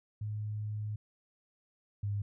sine tone pair in turn, 106 / 101.95 Hz, G#2 / G#2, +36 / -32 cents, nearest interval minor second, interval 68 cents, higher first, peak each -34 / -31 dBFS, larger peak second, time 0.21-0.96 / 2.03-2.22 s, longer first, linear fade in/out 5 ms, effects none

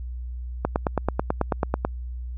click train, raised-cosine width 1 ms, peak -7 dBFS, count 12, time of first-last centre 0.65-1.85 s, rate 9.17 Hz, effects added 61 Hz sine -30 dBFS peak until 2.37 s

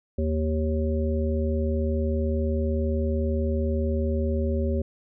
harmonic tone with a mistuned harmonic, 77.78 Hz, D#2, in tune, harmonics 1 / 3 / 5 / 7, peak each -24 / -29 / -31 / -32 dBFS, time 0.18-4.82 s, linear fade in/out 5 ms, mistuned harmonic 7, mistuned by +15 cents, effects none

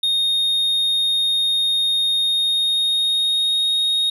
triangle tone with pitch glide, 3700 to 3732 Hz, A#7 to A#7, -14 to +1 cents, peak -15 dBFS, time 0.03-4.1 s, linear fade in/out 5 ms, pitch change +15 cents, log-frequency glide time 2.22-3.7 s, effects none

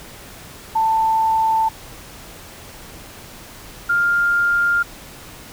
sine tone pair in turn, 888 / 1401.9 Hz, A5 / F6, +16 / +6 cents, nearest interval minor sixth, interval 790 cents, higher second, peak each -14 dBFS, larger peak neither, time 0.75-1.69 / 3.89-4.83 s, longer neither, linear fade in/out 10 ms, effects pink hiss -39 dBFS RMS until 5.52 s

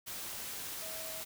sine tone in noise, 643 Hz, E5, 43 cents flat, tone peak -48 dBFS, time 0.81-1.23 s, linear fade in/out 20 ms, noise white, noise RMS -42 dBFS, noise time 0.06-1.25 s, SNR -9 dB, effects none

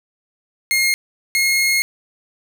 sawtooth tone pair in turn, 2138 / 2154 Hz, C7 / C7, +37 / +50 cents, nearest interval unison, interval 13 cents, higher second, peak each -11 dBFS, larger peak neither, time 0.71-0.94 / 1.35-1.82 s, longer second, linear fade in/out 0 ms, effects none

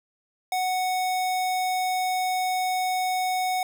square tone, 740 Hz, F#5, in tune, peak -24 dBFS, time 0.52-3.63 s, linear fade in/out 2 ms, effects none

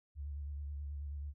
sine tone with vibrato, 72 Hz, D2, 34 cents flat, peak -39 dBFS, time 0.15-1.34 s, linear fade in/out 50 ms, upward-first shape square, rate 9.3 Hz, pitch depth 35 cents each way, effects none

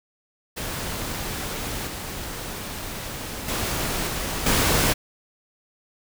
pink noise with level steps, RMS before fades -30 / -33 / -26 / -28 / -20 dBFS, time 0.56-4.94 s, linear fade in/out 20 ms, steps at 1.87 / 3.48 / 4.07 / 4.46 s, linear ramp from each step 5 ms, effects none

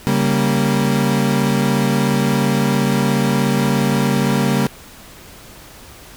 35% pulse chord, G diminished, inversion second, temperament equal with one note detuned, 139.56 / 196 / 233.1 Hz, Db3 / G3 / Bb3, +12 / 0 / 0 cents, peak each -17 dBFS, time 0.07-4.67 s, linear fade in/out 0 ms, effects pink hiss -40 dBFS RMS until 6.16 s

